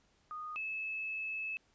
sine tone pair in turn, 1234 / 2603 Hz, D#6 / E7, -15 / -22 cents, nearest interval octave + minor second, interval 1293 cents, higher second, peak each -40 / -36 dBFS, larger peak second, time 0.31-0.56 / 0.56-1.57 s, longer second, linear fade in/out 0 ms, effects pink hiss -71 dBFS RMS until 1.74 s + resampled to 16000 Hz

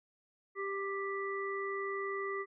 harmonic tone, 393.8 Hz, G4, 8 cents sharp, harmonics 1 / 3 / 5, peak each -37 / -40 / -41 dBFS, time 0.55-2.46 s, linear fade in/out 50 ms, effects none

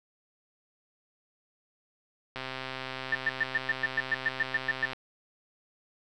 click train, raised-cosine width 0.3 ms, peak -20 dBFS, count 338, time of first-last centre 2.36-4.933 s, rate 131 Hz
sine tone bursts, 1788 Hz, A6, 27 cents sharp, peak -23 dBFS, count 13, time 3.12-4.856 s, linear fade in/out 5 ms, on 32 ms, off 110 ms
effects none

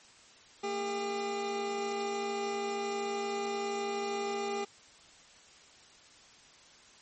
25% pulse tone pair together, 227.5 / 402.2 Hz, A#3 / G4, -42 / +44 cents, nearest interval minor seventh, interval 986 cents, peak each -38 / -29 dBFS, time 0.63-4.65 s, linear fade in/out 10 ms, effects white hiss -57 dBFS RMS until 7.01 s + MP3 32 kbps

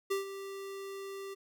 square tone with ADSR envelope, 392 Hz, G4, in tune, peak -29 dBFS, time 0.1-1.35 s, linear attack 14 ms, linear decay 130 ms, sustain -12 dB, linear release 19 ms, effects none

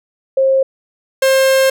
sine / 45% pulse tone pair in turn, 534 / 531.8 Hz, C5 / C5, +35 / +28 cents, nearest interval unison, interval 7 cents, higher first, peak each -9 dBFS, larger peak neither, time 0.37-0.63 / 1.22-1.7 s, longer second, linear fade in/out 5 ms, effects none

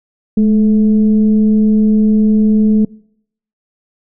sine tone with frequency modulation, 213.3 Hz, G#3, 46 cents sharp, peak -7 dBFS, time 0.37-2.85 s, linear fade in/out 5 ms, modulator 223 Hz, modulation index 0.37, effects noise-tail reverb RT60 0.7 s tail -24 dB re dry

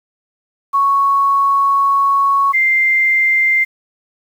sine tone pair in turn, 1108.7 / 2093 Hz, C#6 / C7, 0 / 0 cents, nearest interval major seventh, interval 1100 cents, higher second, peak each -10 dBFS, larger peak neither, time 0.73-2.53 / 2.53-3.65 s, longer first, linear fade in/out 20 ms, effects 7-bit

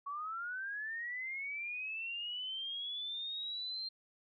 sine linear sweep, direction up, 1108.7 to 4186 Hz, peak -38 dBFS, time 0.06-3.89 s, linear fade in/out 10 ms, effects none

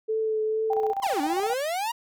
sine tone with vibrato, 437 Hz, A4, 12 cents flat, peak -23 dBFS, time 0.08-0.93 s, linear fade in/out 20 ms, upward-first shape triangle, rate 2.2 Hz, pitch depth 19 cents each way
sine tone with tremolo, 787 Hz, G5, 7 cents sharp, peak -24 dBFS, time 0.7-1.54 s, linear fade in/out 5 ms, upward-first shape square, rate 15 Hz, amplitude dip 70%
45% pulse exponential two-way sweep, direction down then up, 1100 to 280 to 966 Hz, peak -26 dBFS, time 1.02-1.92 s, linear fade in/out 10 ms, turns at 1.21 s
effects none

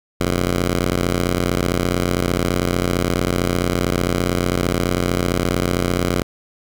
10% pulse ring-modulated tone, 88.9 Hz, F2, 31 cents sharp, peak -6 dBFS, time 0.2-6.23 s, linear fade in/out 10 ms, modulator 26.8 Hz, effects none

